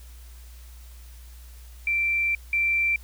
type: tone pair in turn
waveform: sine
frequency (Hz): 2349 / 2349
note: D7 / D7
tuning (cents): 0 / 0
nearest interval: unison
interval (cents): 0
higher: neither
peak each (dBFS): -21 / -20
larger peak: second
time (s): 1.87-2.35 / 2.53-2.96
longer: first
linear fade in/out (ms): 2
effects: added 60 Hz sine -42 dBFS peak until 3.03 s + white hiss -54 dBFS RMS until 3.03 s